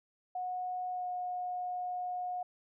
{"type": "tone with pitch glide", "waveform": "sine", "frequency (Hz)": [730, 723.3], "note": ["F#5", "F#5"], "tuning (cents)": [-24, -39], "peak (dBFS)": -34, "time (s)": [0.35, 2.43], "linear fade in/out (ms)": 5, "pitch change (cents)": -15, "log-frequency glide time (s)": [0.91, 1.07], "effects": []}